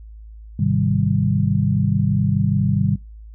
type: chord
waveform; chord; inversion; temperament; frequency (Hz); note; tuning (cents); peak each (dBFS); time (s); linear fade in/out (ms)
sine; Ab major seventh; none; equal; 103.83 / 130.81 / 155.56 / 196; Ab2 / C3 / Eb3 / G3; 0 / 0 / 0 / 0; -21; 0.59-2.96; 5
effects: noise-tail reverb RT60 0.2 s tail -21 dB re dry + added 54 Hz sine -36 dBFS peak until 3.34 s